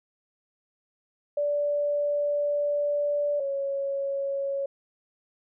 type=tone pair in turn; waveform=sine; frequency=582 / 553.5 Hz; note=D5 / C#5; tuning=-16 / -3 cents; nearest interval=minor second; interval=87 cents; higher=first; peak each=-23 / -26 dBFS; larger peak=first; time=1.37-3.4 / 3.4-4.66 s; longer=first; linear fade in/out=5 ms; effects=none